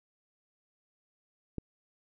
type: click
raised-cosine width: 3 ms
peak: -22 dBFS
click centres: 1.583 s
effects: none